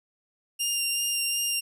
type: tone with vibrato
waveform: 15% pulse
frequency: 2794 Hz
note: F7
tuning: in tune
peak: -18 dBFS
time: 0.59-1.61 s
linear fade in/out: 20 ms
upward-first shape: sine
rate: 2.7 Hz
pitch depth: 12 cents each way
effects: none